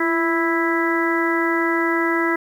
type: harmonic tone with a mistuned harmonic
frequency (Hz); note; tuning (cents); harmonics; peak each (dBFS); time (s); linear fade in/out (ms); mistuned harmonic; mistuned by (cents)
329.6; E4; 0; 1 / 2 / 3 / 4 / 5 / 6; -20 / -30 / -26 / -26 / -26 / -24; 0-2.36; 5; 1; +38
effects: 8-bit